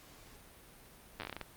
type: slowing click train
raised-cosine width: 0.3 ms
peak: -24 dBFS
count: 10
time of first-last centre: 1.2-1.413 s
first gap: 9 ms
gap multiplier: 1.23
effects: pink hiss -57 dBFS RMS until 1.56 s + Opus 48 kbps